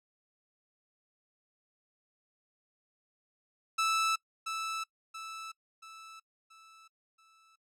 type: tone with echo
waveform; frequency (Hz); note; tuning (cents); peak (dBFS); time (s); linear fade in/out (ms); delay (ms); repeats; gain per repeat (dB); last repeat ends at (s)
sawtooth; 1315; E6; -5; -23; 3.78-4.16; 10; 680; 5; -7; 7.56
effects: noise-tail reverb RT60 0.1 s tail -23 dB re dry + low-pass 9000 Hz 12 dB/octave

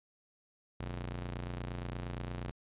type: ring-modulated tone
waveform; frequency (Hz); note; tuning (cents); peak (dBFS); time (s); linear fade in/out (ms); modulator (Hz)
sawtooth; 88.8; F2; +29; -31; 0.8-2.51; 0; 30.2
effects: resampled to 8000 Hz

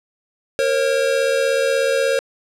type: tone pair together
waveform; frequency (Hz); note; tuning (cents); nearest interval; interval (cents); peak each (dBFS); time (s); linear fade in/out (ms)
square; 466.2 / 542.7; A#4 / C#5; 0 / -37; minor third; 263; -21 / -18; 0.59-2.19; 0
effects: low-pass 9000 Hz 12 dB/octave

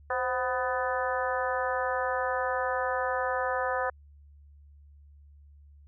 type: harmonic tone with a mistuned harmonic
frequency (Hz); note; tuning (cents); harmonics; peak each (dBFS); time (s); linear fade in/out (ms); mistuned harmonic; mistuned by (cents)
250; B3; +21; 2 / 3 / 4 / 5 / 6 / 7; -31 / -33 / -34 / -35 / -36 / -36; 0.1-3.9; 5; 2; +64
effects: added 72 Hz sine -51 dBFS peak until 5.87 s

